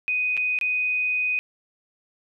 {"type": "tone with dropouts", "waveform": "sine", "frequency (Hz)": 2495, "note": "D#7", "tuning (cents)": 4, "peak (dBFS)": -21, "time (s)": [0.08, 1.39], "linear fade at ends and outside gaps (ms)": 0, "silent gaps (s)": [[0.368, 0.375], [0.588, 0.612]], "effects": []}